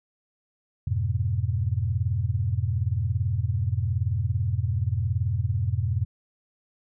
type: chord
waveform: sine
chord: F diminished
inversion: none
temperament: just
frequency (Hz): 87.31 / 104.77 / 125.72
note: F2 / Ab2 / Cb3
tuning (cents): 0 / +16 / +31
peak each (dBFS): -27 / -26 / -28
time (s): 0.87-6.05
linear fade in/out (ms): 5
effects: none